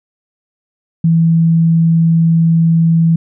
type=tone; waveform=sine; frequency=164.81 Hz; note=E3; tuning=in tune; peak=-7 dBFS; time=1.04-3.16 s; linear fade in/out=5 ms; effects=none